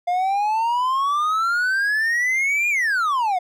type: exponential two-way sweep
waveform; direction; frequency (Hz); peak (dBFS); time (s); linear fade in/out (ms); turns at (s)
triangle; up then down; 698.5 to 2448 to 698.5; -16; 0.07-3.39; 10; 2.69
effects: none